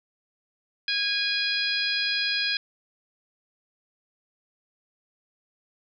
harmonic tone with a mistuned harmonic, 821 Hz, G#5, 20 cents flat, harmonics 2 / 3 / 4 / 5 / 6, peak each -30 / -30 / -30 / -30 / -30 dBFS, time 0.88-2.57 s, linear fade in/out 2 ms, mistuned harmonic 4, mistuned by +21 cents, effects none

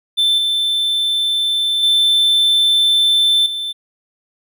triangle tone with level steps, 3540 Hz, A7, 10 cents sharp, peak -10 / -13 / -9 / -19 dBFS, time 0.17-3.73 s, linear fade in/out 20 ms, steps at 0.38 / 1.83 / 3.46 s, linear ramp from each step 2 ms, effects none

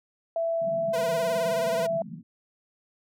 sine tone, 664 Hz, E5, 12 cents sharp, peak -24 dBFS, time 0.36-2.02 s, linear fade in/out 2 ms
white band-pass noise, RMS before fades -40 dBFS, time 0.61-2.23 s, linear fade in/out 10 ms, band 150 to 210 Hz, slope 48 dB/octave
sawtooth tone with vibrato, 493.9 Hz, B4, in tune, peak -26 dBFS, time 0.93-1.87 s, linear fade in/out 10 ms, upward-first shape sine, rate 19 Hz, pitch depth 82 cents each way
effects none

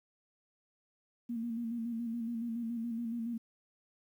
sine tone with vibrato, 232.1 Hz, A#3, 7 cents flat, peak -34 dBFS, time 1.29-3.38 s, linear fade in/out 10 ms, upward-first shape square, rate 7.1 Hz, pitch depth 40 cents each way, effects 11-bit

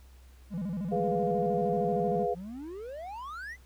triangle tone with vibrato, 185 Hz, F#3, in tune, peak -29 dBFS, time 0.5-2.27 s, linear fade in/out 50 ms, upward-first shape square, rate 13 Hz, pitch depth 180 cents each way
sine chord, F diminished, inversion first, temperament equal, 415.3 / 493.9 / 698.5 Hz, Ab4 / Cb5 / F5, 0 / 0 / 0 cents, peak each -31 dBFS, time 0.91-2.35 s, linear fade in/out 20 ms
triangle exponential sweep, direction up, 160.6 to 2084 Hz, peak -36 dBFS, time 2.33-3.57 s, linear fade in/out 50 ms
effects added 64 Hz sine -51 dBFS peak until 3.65 s + pink hiss -63 dBFS RMS until 3.65 s

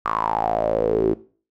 sawtooth tone with band-pass filter sweep, 55 Hz, A1, in tune, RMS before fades -21 dBFS, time 0.05-1.14 s, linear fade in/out 10 ms, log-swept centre 1200 to 350 Hz, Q 8.3, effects noise-tail reverb RT60 0.4 s tail -18 dB re dry

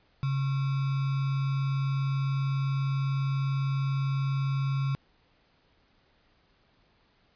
sine tone with sample-and-hold, 136.3 Hz, C#3, 29 cents flat, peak -25 dBFS, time 0.23-4.95 s, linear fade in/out 0 ms, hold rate 1225 Hz, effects pink hiss -66 dBFS RMS until 7.35 s + resampled to 11025 Hz

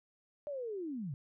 sine linear sweep, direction down, 600 to 123.9 Hz, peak -37 dBFS, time 0.47-1.14 s, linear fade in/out 0 ms, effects none

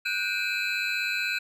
triangle tone cluster, 1468 / 1564 / 2374 / 2572 / 4050 Hz, F#6 / G6 / D7 / E7 / B7, -14 / -4 / +18 / -43 / +43 cents, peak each -31 / -33 / -32 / -28 / -34 dBFS, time 0.05-1.39 s, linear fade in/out 10 ms, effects none

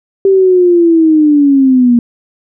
sine linear sweep, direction down, 392 to 235.2 Hz, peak -4 dBFS, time 0.25-1.99 s, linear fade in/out 2 ms, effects none

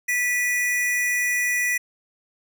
square tone pair together, 1962 / 2462 Hz, B6 / D#7, -12 / -19 cents, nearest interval major third, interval 393 cents, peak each -22 / -28 dBFS, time 0.08-1.78 s, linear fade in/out 10 ms, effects none

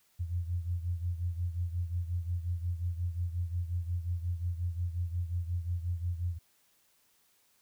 sine beating tone pair, 86 / 91.6 Hz, F2 / F#2, -26 / -17 cents, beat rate 5.6 Hz, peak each -32 / -37 dBFS, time 0.19-6.39 s, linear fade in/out 20 ms, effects white hiss -69 dBFS RMS until 7.61 s

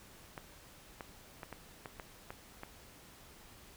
clicks, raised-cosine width 0.5 ms, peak -28 dBFS, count 8, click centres 0.378 / 1.008 / 1.432 / 1.527 / 1.858 / 1.998 / 2.305 / 2.634 s, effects pink hiss -57 dBFS RMS until 3.76 s

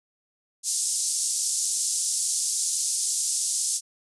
white band-pass noise, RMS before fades -26 dBFS, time 0.63-3.81 s, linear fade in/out 50 ms, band 5600 to 9500 Hz, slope 24 dB/octave, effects resampled to 24000 Hz

